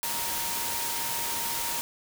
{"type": "tone in noise", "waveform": "sine", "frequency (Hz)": 932.3, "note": "A#5", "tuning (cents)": 0, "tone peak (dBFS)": -37, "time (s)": [0.03, 1.81], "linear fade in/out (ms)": 0, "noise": "white", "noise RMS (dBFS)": -31, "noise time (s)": [0.03, 1.81], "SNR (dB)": -9, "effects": []}